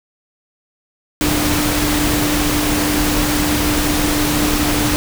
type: tone in noise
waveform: sine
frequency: 297.9 Hz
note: D4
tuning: 25 cents sharp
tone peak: -18 dBFS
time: 1.21-4.96 s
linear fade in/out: 0 ms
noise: pink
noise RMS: -18 dBFS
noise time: 1.21-4.96 s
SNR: -3 dB
effects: none